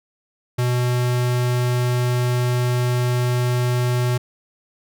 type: tone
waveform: square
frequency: 123.47 Hz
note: B2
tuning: in tune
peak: -18 dBFS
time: 0.58-4.18 s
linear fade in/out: 10 ms
effects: none